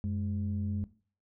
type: tone pair together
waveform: sine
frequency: 93.06 / 208.2 Hz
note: F#2 / G#3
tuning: +10 / +5 cents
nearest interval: octave + major second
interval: 1395 cents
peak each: -31 / -33 dBFS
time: 0.04-0.84 s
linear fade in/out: 0 ms
effects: noise-tail reverb RT60 0.4 s tail -17 dB re dry + tanh soft clip ceiling -24 dBFS